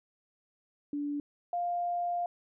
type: tone pair in turn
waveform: sine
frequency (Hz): 290 / 700.6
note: D4 / F5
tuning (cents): -22 / +5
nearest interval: octave + minor third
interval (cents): 1527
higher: second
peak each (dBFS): -31 / -29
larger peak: second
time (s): 0.93-1.2 / 1.53-2.26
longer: second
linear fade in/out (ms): 2
effects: none